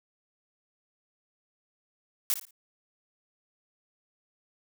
blue noise with echo, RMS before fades -26 dBFS, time 2.3-2.34 s, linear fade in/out 0 ms, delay 56 ms, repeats 3, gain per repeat -11 dB, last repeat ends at 2.508 s, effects none

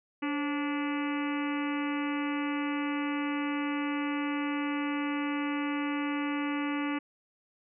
harmonic tone with a mistuned harmonic, 289.9 Hz, D4, 22 cents flat, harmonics 1 / 2 / 3 / 4 / 5 / 6 / 7 / 8 / 9 / 10, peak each -30 / -44 / -41 / -40 / -44 / -46 / -42 / -44 / -44 / -48 dBFS, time 0.22-6.99 s, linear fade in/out 10 ms, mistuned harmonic 2, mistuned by -130 cents, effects none

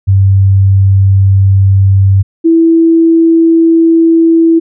sine tone pair in turn, 97.2 / 329.3 Hz, G2 / E4, -14 / -2 cents, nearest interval octave + major sixth, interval 2112 cents, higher second, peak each -3 dBFS, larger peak neither, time 0.07-2.23 / 2.44-4.6 s, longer neither, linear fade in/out 20 ms, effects none

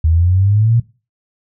sine exponential sweep, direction up, 77.78 to 120 Hz, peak -9 dBFS, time 0.04-0.8 s, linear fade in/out 5 ms, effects noise-tail reverb RT60 0.3 s tail -18 dB re dry

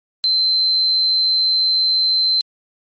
sine tone, 4093 Hz, C8, 39 cents flat, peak -13 dBFS, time 0.24-2.41 s, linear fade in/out 0 ms, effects MP3 32 kbps

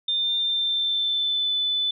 sine tone with pitch glide, 3599 to 3501 Hz, A7 to A7, +38 to -9 cents, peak -21 dBFS, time 0.08-1.91 s, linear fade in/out 5 ms, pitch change -47 cents, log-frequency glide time 0.36-1.55 s, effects none

